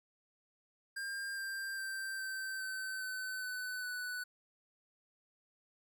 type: tone with pitch steps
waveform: square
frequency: 1600 / 1583.5 / 1567.1 / 1550.9 / 1534.8 / 1518.9 / 1503.2 / 1487.7 Hz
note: G6 / G6 / G6 / G6 / G6 / F#6 / F#6 / F#6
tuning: +35 / +17 / -1 / -19 / -37 / +45 / +27 / +9 cents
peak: -39 dBFS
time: 0.96-4.24 s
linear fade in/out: 10 ms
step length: 410 ms
effects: none